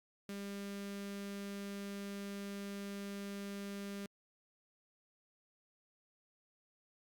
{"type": "tone with notch filter", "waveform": "sawtooth", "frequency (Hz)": 200, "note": "G3", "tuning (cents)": 35, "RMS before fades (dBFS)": -44, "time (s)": [0.29, 4.06], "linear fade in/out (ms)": 2, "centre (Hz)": 870, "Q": 1.4, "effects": ["Opus 48 kbps"]}